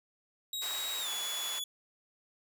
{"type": "tone with pitch glide", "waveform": "sawtooth", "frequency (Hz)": [3813, 3417], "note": ["A#7", "G#7"], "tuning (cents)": [38, 49], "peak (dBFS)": -32, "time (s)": [0.53, 1.64], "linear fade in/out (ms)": 2, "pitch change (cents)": -189, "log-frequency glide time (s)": [1, 1.09]}
{"type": "high-pass noise", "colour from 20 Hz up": "pink", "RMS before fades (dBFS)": -42, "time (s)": [0.61, 1.6], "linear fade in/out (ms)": 20, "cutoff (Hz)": 840, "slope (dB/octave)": 12}
{"effects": []}